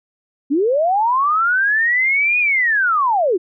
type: linear two-way sweep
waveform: sine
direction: up then down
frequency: 259.5 to 2489 to 322.1 Hz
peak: -13 dBFS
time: 0.5-3.38 s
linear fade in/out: 20 ms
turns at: 2.39 s
effects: none